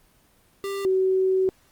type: tone pair in turn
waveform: square / sine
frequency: 395.2 / 377.4 Hz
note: G4 / F#4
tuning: +14 / +34 cents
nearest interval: minor second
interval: 80 cents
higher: first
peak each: -28 / -18 dBFS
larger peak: second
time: 0.64-0.85 / 0.85-1.49 s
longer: second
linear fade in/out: 0 ms
effects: pink hiss -60 dBFS RMS until 1.71 s + Opus 24 kbps